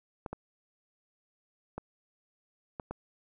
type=clicks; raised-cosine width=1 ms; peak=-23 dBFS; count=5; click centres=0.262 / 0.33 / 1.78 / 2.798 / 2.91 s; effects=none